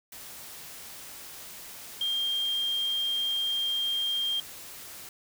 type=tone in noise; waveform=sine; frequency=3200 Hz; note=G7; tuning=35 cents sharp; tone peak=-26 dBFS; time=2.01-4.4 s; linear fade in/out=2 ms; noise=white; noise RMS=-44 dBFS; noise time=0.12-5.09 s; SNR=+15 dB; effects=none